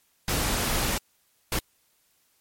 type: noise bursts at uneven times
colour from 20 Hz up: pink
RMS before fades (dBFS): -26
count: 2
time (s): 0.28-0.98 / 1.52-1.59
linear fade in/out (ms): 2
effects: white hiss -67 dBFS RMS until 2.4 s + MP3 64 kbps

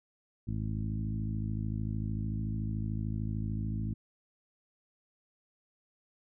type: harmonic tone with a mistuned harmonic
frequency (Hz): 53.5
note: A1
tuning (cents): -48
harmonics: 1 / 2 / 3 / 4 / 5 / 6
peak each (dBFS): -38 / -34 / -40 / -39 / -45 / -48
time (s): 0.47-3.94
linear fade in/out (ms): 10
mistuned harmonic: 1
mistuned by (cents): +24
effects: none

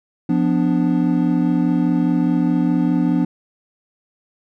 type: chord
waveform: triangle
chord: B diminished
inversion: second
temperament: equal with one note detuned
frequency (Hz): 174.61 / 248.8 / 293.7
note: F3 / B3 / D4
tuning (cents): 0 / +13 / 0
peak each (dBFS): -17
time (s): 0.29-3.25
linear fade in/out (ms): 5
effects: none

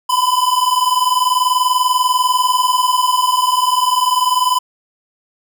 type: tone pair together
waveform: square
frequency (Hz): 994.7 / 1015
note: B5 / B5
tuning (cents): +12 / +47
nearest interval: unison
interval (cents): 35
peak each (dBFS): -16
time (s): 0.09-4.59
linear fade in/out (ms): 10
effects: none

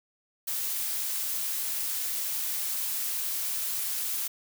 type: noise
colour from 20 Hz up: blue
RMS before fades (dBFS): -31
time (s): 0.47-4.28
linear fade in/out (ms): 10
effects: none

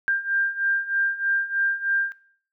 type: beating tone pair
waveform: sine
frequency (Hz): 1590 / 1593.2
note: G6 / G6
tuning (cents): +24 / +28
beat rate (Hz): 3.2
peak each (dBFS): -26 / -23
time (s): 0.08-2.12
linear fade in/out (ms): 0
effects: noise-tail reverb RT60 0.5 s tail -18 dB re dry

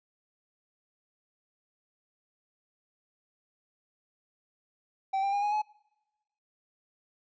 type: tone with pitch steps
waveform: triangle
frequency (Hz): 774 / 792.1 / 810.6 / 829.6 / 848.9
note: G5 / G5 / G#5 / G#5 / G#5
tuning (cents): -22 / +18 / -42 / -2 / +38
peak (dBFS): -24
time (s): 5.13-5.62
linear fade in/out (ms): 10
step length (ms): 98
effects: noise-tail reverb RT60 1.0 s tail -26 dB re dry + resampled to 16000 Hz

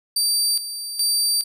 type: tone with tremolo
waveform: 25% pulse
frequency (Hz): 4656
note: D8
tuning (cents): -16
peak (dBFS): -13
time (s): 0.16-1.44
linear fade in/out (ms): 5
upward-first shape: square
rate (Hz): 1.2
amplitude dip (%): 70
effects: none

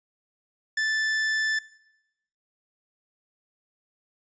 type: tone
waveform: 45% pulse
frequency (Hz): 1756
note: A6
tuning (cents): -4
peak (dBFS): -23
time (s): 0.77-1.59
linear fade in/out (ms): 5
effects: noise-tail reverb RT60 0.9 s tail -21 dB re dry + resampled to 16000 Hz

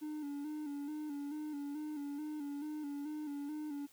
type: tone with vibrato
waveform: triangle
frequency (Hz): 294.7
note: D4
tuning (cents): +6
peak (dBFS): -37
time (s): 0.01-3.87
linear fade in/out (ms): 20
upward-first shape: square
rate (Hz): 2.3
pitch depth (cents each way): 53
effects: white hiss -65 dBFS RMS until 3.92 s

